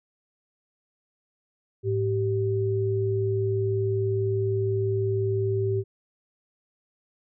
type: tone pair together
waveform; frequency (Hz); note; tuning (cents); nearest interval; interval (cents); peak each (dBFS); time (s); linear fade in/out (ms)
sine; 107.26 / 387.9; A2 / G4; -44 / -18; octave + minor seventh; 2226; -25; 1.83-5.84; 50
effects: none